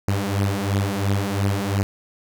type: beating tone pair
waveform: sawtooth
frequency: 98 / 100.9 Hz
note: G2 / G#2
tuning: 0 / -49 cents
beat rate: 2.9 Hz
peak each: -19 dBFS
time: 0.08-1.83 s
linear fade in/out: 0 ms
effects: none